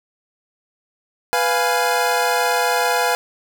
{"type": "chord", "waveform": "25% pulse", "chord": "F diminished", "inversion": "second", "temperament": "equal", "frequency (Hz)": [493.9, 698.5, 830.6], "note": ["Cb5", "F5", "Ab5"], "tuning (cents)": [0, 0, 0], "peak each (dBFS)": -17, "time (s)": [1.33, 3.15], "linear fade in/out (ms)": 0, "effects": []}